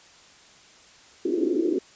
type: band-pass noise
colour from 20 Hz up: white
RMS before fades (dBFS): -24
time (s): 1.25-1.79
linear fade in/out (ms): 5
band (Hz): 290 to 380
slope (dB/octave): 48
effects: white hiss -52 dBFS RMS until 1.95 s + resampled to 16000 Hz